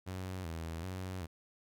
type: tone with vibrato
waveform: sawtooth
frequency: 87.31 Hz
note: F2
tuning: in tune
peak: -35 dBFS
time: 0.06-1.27 s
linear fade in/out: 20 ms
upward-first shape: square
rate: 1.3 Hz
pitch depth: 110 cents each way
effects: none